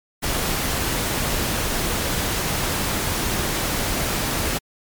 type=noise; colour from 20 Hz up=pink; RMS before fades=-23 dBFS; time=0.22-4.59 s; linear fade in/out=20 ms; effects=MP3 96 kbps